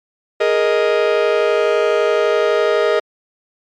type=chord; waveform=45% pulse; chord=Ab suspended second; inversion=none; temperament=just; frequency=415.3 / 467.2 / 623 Hz; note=Ab4 / Bb4 / Eb5; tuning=0 / +4 / +2 cents; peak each=-17 dBFS; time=0.4-3 s; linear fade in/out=10 ms; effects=low-pass 3000 Hz 12 dB/octave + MP3 96 kbps